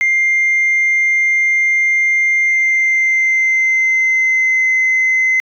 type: tone with pitch glide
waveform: sine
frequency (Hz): 2100 to 2054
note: C7 to C7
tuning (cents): +6 to -33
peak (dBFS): -9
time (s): 0.01-5.4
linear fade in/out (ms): 0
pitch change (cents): -39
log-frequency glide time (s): 2.44-4.71
effects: tanh soft clip ceiling -8 dBFS